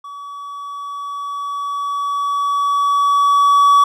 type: tone with level ramp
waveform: triangle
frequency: 1138 Hz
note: C#6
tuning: 45 cents sharp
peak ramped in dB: -28 to -5 dBFS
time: 0.04-3.84 s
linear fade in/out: 5 ms
effects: none